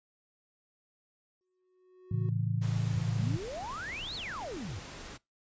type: tone with exponential growth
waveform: triangle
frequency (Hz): 368.3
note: F#4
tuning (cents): -8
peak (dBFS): -39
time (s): 1.41-2.29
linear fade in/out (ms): 0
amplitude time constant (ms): 190
type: chord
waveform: sine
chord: A major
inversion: none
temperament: just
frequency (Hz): 110 / 137.5 / 165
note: A2 / C#3 / E3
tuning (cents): 0 / -14 / +2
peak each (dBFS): -30 / -34 / -35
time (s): 2.11-3.37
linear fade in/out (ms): 5
type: noise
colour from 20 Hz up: pink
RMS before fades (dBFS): -45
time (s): 2.61-5.18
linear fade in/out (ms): 20
type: exponential two-way sweep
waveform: sine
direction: up then down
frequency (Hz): 82.41 to 4457 to 82.41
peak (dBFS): -37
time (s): 2.94-4.79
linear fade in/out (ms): 0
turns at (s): 4.15
effects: noise-tail reverb RT60 0.2 s tail -22 dB re dry + resampled to 16000 Hz